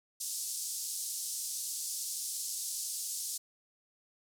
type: band-pass noise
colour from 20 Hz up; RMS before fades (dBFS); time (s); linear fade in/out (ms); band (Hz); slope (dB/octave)
white; -38; 0.2-3.38; 10; 4900 to 11000; 24
effects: none